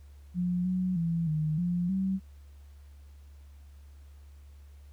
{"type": "tone with pitch steps", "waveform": "sine", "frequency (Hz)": [178.2, 183.9, 166.9, 154.4, 175.7, 190.9], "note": ["F3", "F#3", "E3", "D#3", "F3", "G3"], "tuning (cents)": [35, -10, 22, -13, 11, -46], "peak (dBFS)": -26, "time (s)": [0.34, 2.2], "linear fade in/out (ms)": 50, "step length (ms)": 310, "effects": ["added 71 Hz sine -48 dBFS peak until 4.92 s", "pink hiss -67 dBFS RMS until 4.92 s"]}